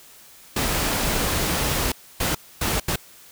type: noise bursts at uneven times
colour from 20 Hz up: pink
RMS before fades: -23 dBFS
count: 4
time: 0.56-1.92 / 2.2-2.35 / 2.61-2.8 / 2.88-2.96 s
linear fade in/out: 5 ms
effects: white hiss -48 dBFS RMS until 3.31 s